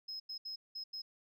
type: tone bursts at uneven times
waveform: sine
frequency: 5130 Hz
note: E8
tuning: 48 cents flat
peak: -39 dBFS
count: 5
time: 0.08-0.2 / 0.29-0.38 / 0.45-0.56 / 0.75-0.84 / 0.93-1.02 s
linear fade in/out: 10 ms
effects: tanh soft clip ceiling -37 dBFS